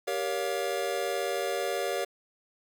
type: chord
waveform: square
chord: G half-diminished seventh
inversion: none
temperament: just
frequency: 392 / 470.4 / 564.5 / 705.6 Hz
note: G4 / Bb4 / Db5 / F5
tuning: 0 / +16 / +31 / +18 cents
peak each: -35 / -35 / -34 / -36 dBFS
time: 0.07-2.05 s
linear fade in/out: 10 ms
effects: 9-bit